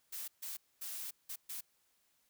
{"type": "noise bursts at uneven times", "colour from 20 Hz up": "blue", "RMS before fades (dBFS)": -43, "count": 5, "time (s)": [[0.12, 0.28], [0.42, 0.57], [0.81, 1.11], [1.29, 1.36], [1.49, 1.61]], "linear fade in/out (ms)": 10, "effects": ["white hiss -75 dBFS RMS until 2.29 s"]}